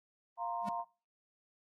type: chord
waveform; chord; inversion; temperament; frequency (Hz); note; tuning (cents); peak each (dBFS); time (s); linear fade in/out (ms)
sine; F suspended fourth; none; just; 698.5 / 931.3 / 1047.7; F5 / Bb5 / C6; 0 / -2 / +2; -39 / -38 / -42; 0.37-0.85; 50
type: tone with exponential growth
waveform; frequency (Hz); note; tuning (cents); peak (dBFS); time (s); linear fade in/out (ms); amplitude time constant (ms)
square; 203.5; G#3; -35; -36; 0.61-0.69; 5; 16
effects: noise-tail reverb RT60 0.4 s tail -25 dB re dry + Opus 32 kbps